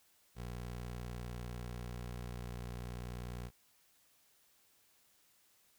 20% pulse tone, 60.3 Hz, B1, 41 cents flat, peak -37 dBFS, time 0.35-3.51 s, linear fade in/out 50 ms, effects white hiss -70 dBFS RMS until 5.78 s

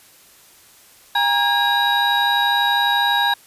triangle tone cluster, 808 / 940 / 1634 / 3826 Hz, G#5 / A#5 / G#6 / A#7, -48 / +14 / -29 / +44 cents, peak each -19 dBFS, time 1.15-3.34 s, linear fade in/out 5 ms, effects white hiss -49 dBFS RMS until 3.46 s + resampled to 32000 Hz

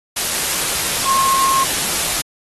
sine tone in noise, 1075 Hz, C6, 47 cents sharp, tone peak -14 dBFS, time 1.05-1.64 s, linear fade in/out 10 ms, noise white, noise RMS -19 dBFS, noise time 0.16-2.22 s, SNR +2 dB, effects AAC 32 kbps

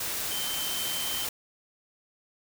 sine tone in noise, 3100 Hz, G7, 20 cents flat, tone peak -34 dBFS, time 0.31-1.25 s, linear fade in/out 5 ms, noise white, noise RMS -32 dBFS, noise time 0-1.29 s, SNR -5 dB, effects none

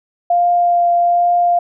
sine tone with vibrato, 698 Hz, F5, 1 cent flat, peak -10 dBFS, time 0.3-1.59 s, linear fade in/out 5 ms, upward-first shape triangle, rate 1.2 Hz, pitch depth 11 cents each way, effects none

